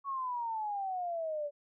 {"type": "exponential sweep", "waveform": "sine", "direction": "down", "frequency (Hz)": [1121, 572], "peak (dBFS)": -33, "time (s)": [0.04, 1.51], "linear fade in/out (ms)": 50, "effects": []}